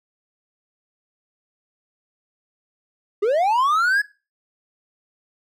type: linear sweep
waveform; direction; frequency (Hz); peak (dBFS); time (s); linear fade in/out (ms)
triangle; up; 385.3 to 1705; -14; 3.22-4.02; 10
effects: noise-tail reverb RT60 0.3 s tail -19 dB re dry